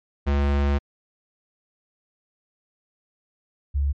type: tone pair in turn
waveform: square / sine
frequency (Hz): 70.8 / 70.48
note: C#2 / C#2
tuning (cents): +37 / +29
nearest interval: unison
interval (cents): 8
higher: first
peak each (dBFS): -19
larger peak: neither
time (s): 0.26-0.79 / 3.74-3.93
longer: first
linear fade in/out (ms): 20
effects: low-pass 3000 Hz 12 dB/octave + MP3 64 kbps